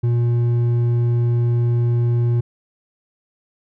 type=tone with hard clipping; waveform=sine; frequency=119.1 Hz; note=A#2; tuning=38 cents sharp; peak=-16 dBFS; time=0.03-2.41 s; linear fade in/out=10 ms; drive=5 dB; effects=none